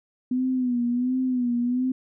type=tone with vibrato; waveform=sine; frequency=248.9 Hz; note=B3; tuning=14 cents sharp; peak=-21 dBFS; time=0.31-1.92 s; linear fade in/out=5 ms; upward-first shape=sine; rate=1.4 Hz; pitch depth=68 cents each way; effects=none